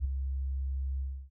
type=tone with ADSR envelope; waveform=sine; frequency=67.1 Hz; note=C2; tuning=44 cents sharp; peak=-24 dBFS; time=0-1.3 s; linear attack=48 ms; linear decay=9 ms; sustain=-6 dB; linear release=300 ms; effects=none